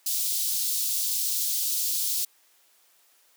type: high-pass noise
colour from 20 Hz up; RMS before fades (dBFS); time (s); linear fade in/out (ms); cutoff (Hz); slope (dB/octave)
white; -27; 0.06-2.25; 5; 3800; 24
effects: white hiss -62 dBFS RMS until 3.36 s + high-pass 400 Hz 12 dB/octave